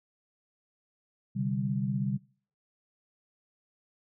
sine chord, C suspended second, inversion none, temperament just, 130.81 / 147.16 / 196.22 Hz, C3 / D3 / G3, 0 / +4 / +2 cents, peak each -31 / -34 / -31 dBFS, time 1.35-2.18 s, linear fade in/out 20 ms, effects noise-tail reverb RT60 0.5 s tail -25 dB re dry

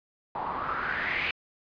white noise with low-pass filter sweep, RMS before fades -31 dBFS, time 0.35-1.31 s, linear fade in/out 2 ms, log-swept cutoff 860 to 2500 Hz, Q 5, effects resampled to 11025 Hz

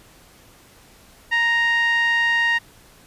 5% pulse tone with low-pass filter, 932.3 Hz, A#5, in tune, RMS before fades -19 dBFS, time 1.31-2.59 s, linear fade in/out 20 ms, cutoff 2100 Hz, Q 6.9, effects pink hiss -50 dBFS RMS until 3.06 s + resampled to 32000 Hz

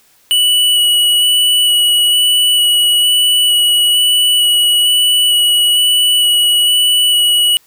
square tone with vibrato, 2943 Hz, F#7, 10 cents flat, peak -9 dBFS, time 0.31-7.57 s, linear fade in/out 0 ms, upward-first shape square, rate 1.1 Hz, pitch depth 9 cents each way, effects white hiss -51 dBFS RMS until 7.66 s

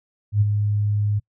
sine tone with ADSR envelope, 103.83 Hz, G#2, in tune, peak -12 dBFS, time 0.32-1.2 s, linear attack 91 ms, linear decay 27 ms, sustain -6 dB, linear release 20 ms, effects noise-tail reverb RT60 0.1 s tail -26 dB re dry

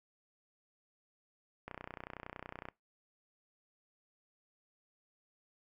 click train, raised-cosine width 0.5 ms, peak -28 dBFS, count 32, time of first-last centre 1.68-2.686 s, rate 30.8 Hz, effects noise-tail reverb RT60 0.2 s tail -22 dB re dry

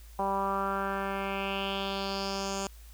10% pulse tone with low-pass filter sweep, 195.8 Hz, G3, 2 cents flat, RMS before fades -32 dBFS, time 0.19-2.67 s, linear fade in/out 2 ms, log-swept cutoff 890 to 7200 Hz, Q 3.7, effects added 55 Hz sine -47 dBFS peak until 2.93 s + white hiss -58 dBFS RMS until 2.93 s

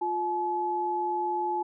sine tone pair together, 352.2 / 856.3 Hz, F4 / A5, +15 / -47 cents, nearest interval octave + minor third, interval 1538 cents, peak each -32 / -27 dBFS, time 0.01-1.63 s, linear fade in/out 10 ms, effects none

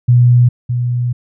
sine tone pair in turn, 122.2 / 122.2 Hz, B2 / B2, -18 / -18 cents, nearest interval unison, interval 0 cents, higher neither, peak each -5 / -13 dBFS, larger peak first, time 0.08-0.49 / 0.69-1.13 s, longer second, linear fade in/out 10 ms, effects none

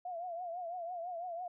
sine tone with vibrato, 698.5 Hz, F5, in tune, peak -38 dBFS, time 0.05-1.48 s, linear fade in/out 5 ms, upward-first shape triangle, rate 6 Hz, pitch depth 110 cents each way, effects none

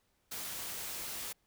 white noise, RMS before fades -41 dBFS, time 0.31-1.33 s, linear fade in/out 10 ms, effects pink hiss -75 dBFS RMS until 1.46 s

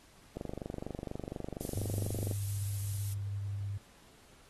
click train, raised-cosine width 2 ms, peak -25 dBFS, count 48, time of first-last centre 0.37-2.312 s, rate 24.2 Hz
violet noise, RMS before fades -41 dBFS, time 1.6-3.14 s, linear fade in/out 10 ms
sine tone, 100 Hz, G2, 35 cents sharp, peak -34 dBFS, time 1.75-3.78 s, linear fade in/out 10 ms
effects pink hiss -61 dBFS RMS until 4.49 s + AAC 32 kbps

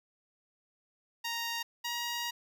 10% pulse tone pair in turn, 932.3 / 949.1 Hz, A#5 / A#5, 0 / +31 cents, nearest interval unison, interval 31 cents, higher second, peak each -25 dBFS, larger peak neither, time 1.24-1.63 / 1.84-2.31 s, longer second, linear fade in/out 10 ms, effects none

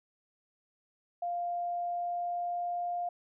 sine tone with pitch glide, 698.5 to 703 Hz, F5 to F5, 0 to +11 cents, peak -31 dBFS, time 1.22-3.09 s, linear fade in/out 5 ms, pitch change +11 cents, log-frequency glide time 1.36-2.95 s, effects none

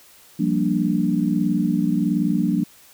sine chord, G minor seventh, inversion third, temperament equal, 174.61 / 196 / 233.1 / 293.7 Hz, F3 / G3 / Bb3 / D4, 0 / 0 / 0 / 0 cents, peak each -23 dBFS, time 0.39-2.64 s, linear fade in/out 10 ms, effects white hiss -50 dBFS RMS until 2.93 s

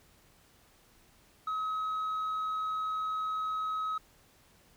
sine tone, 1276 Hz, D#6, 43 cents sharp, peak -28 dBFS, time 1.47-3.98 s, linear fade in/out 5 ms, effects tanh soft clip ceiling -30 dBFS + pink hiss -63 dBFS RMS until 4.76 s

